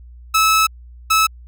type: tone bursts at uneven times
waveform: sawtooth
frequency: 1300 Hz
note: E6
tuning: 24 cents flat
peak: -8 dBFS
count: 2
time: 0.34-0.67 / 1.1-1.27 s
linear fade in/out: 10 ms
effects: added 60 Hz sine -37 dBFS peak until 1.47 s